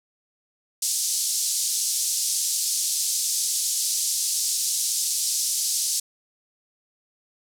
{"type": "band-pass noise", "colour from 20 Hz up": "pink", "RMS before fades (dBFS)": -25, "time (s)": [0.82, 6], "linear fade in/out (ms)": 5, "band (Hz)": [5000, 11000], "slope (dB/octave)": 24, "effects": []}